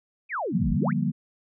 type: exponential two-way sweep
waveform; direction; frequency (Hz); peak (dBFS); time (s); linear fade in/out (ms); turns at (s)
sine; down then up; 2600 to 41.2 to 2600; -26; 0.29-0.93; 50; 0.71
type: chord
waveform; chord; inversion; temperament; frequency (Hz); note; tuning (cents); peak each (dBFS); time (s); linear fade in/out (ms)
sine; G minor seventh; second; just; 147 / 176.4 / 196 / 235.2; D3 / F3 / G3 / Bb3; +2 / +18 / 0 / +16; -28; 0.52-1.12; 20
effects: none